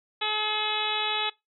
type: harmonic tone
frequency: 426.5 Hz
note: G#4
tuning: 46 cents sharp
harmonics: 1 / 2 / 3 / 4 / 5 / 6 / 7 / 8 / 9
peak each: -38 / -32 / -35 / -37 / -37 / -33 / -37 / -32 / -33 dBFS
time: 0.21-1.3 s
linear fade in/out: 10 ms
effects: noise-tail reverb RT60 0.2 s tail -23 dB re dry